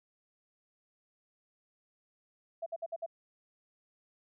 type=tone bursts; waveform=sine; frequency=665 Hz; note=E5; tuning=15 cents sharp; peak=-34 dBFS; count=5; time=2.62-3.063 s; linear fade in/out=10 ms; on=43 ms; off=57 ms; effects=none